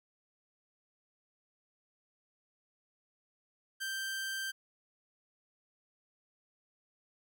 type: tone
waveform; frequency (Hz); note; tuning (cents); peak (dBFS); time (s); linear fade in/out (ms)
sawtooth; 1568; G6; 0; -32; 3.8-4.52; 20
effects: none